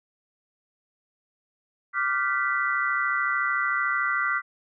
sine chord, G dominant seventh, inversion second, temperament equal with one note detuned, 1174.7 / 1396.9 / 1530.4 / 1975.5 Hz, D6 / F6 / G6 / B6, 0 / 0 / -42 / 0 cents, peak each -28 / -27 / -30 / -28 dBFS, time 1.93-4.42 s, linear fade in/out 50 ms, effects none

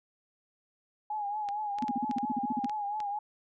sine tone with vibrato, 830.6 Hz, G#5, in tune, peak -31 dBFS, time 1.1-3.19 s, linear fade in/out 5 ms, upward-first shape triangle, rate 4.4 Hz, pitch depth 70 cents each way
clicks, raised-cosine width 0.2 ms, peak -26 dBFS, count 9, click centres 1.488 / 1.786 / 1.824 / 1.882 / 2.112 / 2.184 / 2.645 / 2.696 / 3.003 s
sine tone bursts, 246.9 Hz, B3, in tune, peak -28 dBFS, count 13, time 1.82-2.661 s, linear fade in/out 5 ms, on 25 ms, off 43 ms
effects none

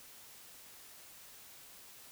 silence, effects white hiss -55 dBFS RMS until 2.11 s

